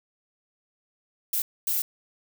violet noise bursts at uneven times, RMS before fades -26 dBFS, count 2, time 1.33-1.42 / 1.67-1.82 s, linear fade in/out 2 ms, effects none

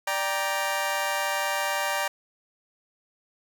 20% pulse chord, G minor, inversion second, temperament just, 588 / 784 / 940.8 Hz, D5 / G5 / Bb5, +2 / 0 / +16 cents, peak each -25 dBFS, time 0.07-2.08 s, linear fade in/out 5 ms, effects none

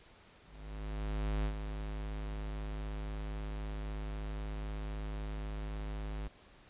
square tone with ADSR envelope, 51.91 Hz, G#1, in tune, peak -31 dBFS, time 0.45-6.28 s, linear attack 1000 ms, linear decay 75 ms, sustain -7 dB, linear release 7 ms, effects pink hiss -60 dBFS RMS until 6.69 s + resampled to 8000 Hz

